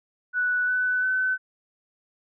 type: tone with pitch steps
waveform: sine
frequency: 1480 / 1498.1 / 1516.3 Hz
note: F#6 / F#6 / F#6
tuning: 0 / +21 / +42 cents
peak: -21 dBFS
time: 0.33-1.38 s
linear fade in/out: 50 ms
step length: 350 ms
effects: none